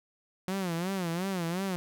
sawtooth tone with vibrato, 180 Hz, F#3, 47 cents flat, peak -26 dBFS, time 0.48-1.76 s, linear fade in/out 0 ms, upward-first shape sine, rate 2.8 Hz, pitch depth 150 cents each way, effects none

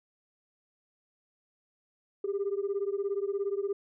sine beating tone pair, 392 / 409 Hz, G4 / G#4, 0 / -26 cents, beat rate 17 Hz, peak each -30 / -31 dBFS, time 2.24-3.73 s, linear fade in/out 5 ms, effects tanh soft clip ceiling -24 dBFS

